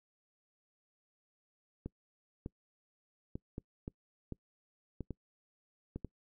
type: clicks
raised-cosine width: 3 ms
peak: -27 dBFS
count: 10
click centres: 1.86 / 2.461 / 3.355 / 3.581 / 3.879 / 4.323 / 5.007 / 5.107 / 5.96 / 6.047 s
effects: noise-tail reverb RT60 0.1 s tail -25 dB re dry